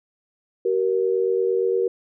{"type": "tone pair together", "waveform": "sine", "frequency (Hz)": [381.5, 470.2], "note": ["G4", "A#4"], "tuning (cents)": [-47, 15], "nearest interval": "major third", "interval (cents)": 362, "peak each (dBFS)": -21, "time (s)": [0.65, 1.88], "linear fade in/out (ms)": 5, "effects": []}